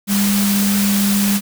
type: tone in noise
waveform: sine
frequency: 201.1 Hz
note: G3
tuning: 44 cents sharp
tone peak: -14 dBFS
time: 0.07-1.41 s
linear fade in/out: 50 ms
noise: white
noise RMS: -21 dBFS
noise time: 0.07-1.41 s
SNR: +4 dB
effects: none